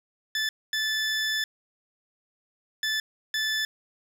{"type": "tone bursts at uneven times", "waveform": "20% pulse", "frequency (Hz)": 1746, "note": "A6", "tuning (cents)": -14, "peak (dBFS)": -20, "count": 4, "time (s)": [[0.35, 0.49], [0.73, 1.44], [2.83, 3], [3.34, 3.65]], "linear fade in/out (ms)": 2, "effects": ["low-pass 10000 Hz 12 dB/octave", "8-bit"]}